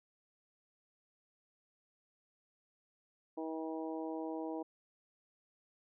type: harmonic tone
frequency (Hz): 160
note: D#3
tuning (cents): +49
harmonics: 2 / 3 / 4 / 5 / 6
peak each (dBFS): -40 / -44 / -46 / -48 / -50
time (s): 3.37-4.63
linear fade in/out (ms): 10
effects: none